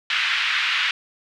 white band-pass noise, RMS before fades -22 dBFS, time 0.1-0.91 s, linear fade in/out 2 ms, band 1400 to 3200 Hz, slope 24 dB/octave, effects none

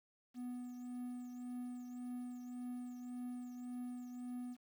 triangle tone with tremolo, 246.9 Hz, B3, in tune, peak -39 dBFS, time 0.34-4.57 s, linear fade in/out 50 ms, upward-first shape triangle, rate 1.8 Hz, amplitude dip 50%, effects 11-bit

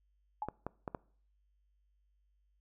sine tone with exponential decay, 848 Hz, G#5, 36 cents sharp, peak -30 dBFS, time 0.42-0.5 s, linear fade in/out 2 ms, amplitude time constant 16 ms
clicks, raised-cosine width 1 ms, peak -23 dBFS, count 4, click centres 0.486 / 0.666 / 0.878 / 0.948 s
effects noise-tail reverb RT60 0.5 s tail -23 dB re dry + added 50 Hz sine -70 dBFS peak until 2.6 s

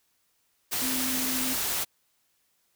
sine tone in noise, 257.7 Hz, C4, 26 cents flat, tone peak -32 dBFS, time 0.81-1.55 s, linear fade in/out 20 ms, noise white, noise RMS -29 dBFS, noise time 0.71-1.85 s, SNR -6 dB, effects white hiss -71 dBFS RMS until 2.75 s

